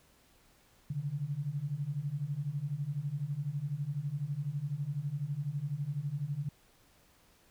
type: beating tone pair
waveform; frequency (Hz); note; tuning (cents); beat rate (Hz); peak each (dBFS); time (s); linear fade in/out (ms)
sine; 136.8 / 148.8; C#3 / D3; -23 / +23; 12; -37 / -35; 0.9-6.49; 5
effects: pink hiss -65 dBFS RMS until 7.5 s